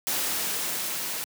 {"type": "noise with level ramp", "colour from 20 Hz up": "white", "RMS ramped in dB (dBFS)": [-27, -32], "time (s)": [0.07, 1.24], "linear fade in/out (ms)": 0, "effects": ["high-pass 150 Hz 12 dB/octave"]}